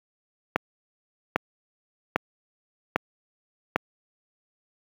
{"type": "click train", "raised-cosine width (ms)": 0.5, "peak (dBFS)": -5, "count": 5, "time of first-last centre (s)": [0.56, 3.76], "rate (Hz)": 1.25, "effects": ["high-pass 150 Hz 12 dB/octave", "7-bit"]}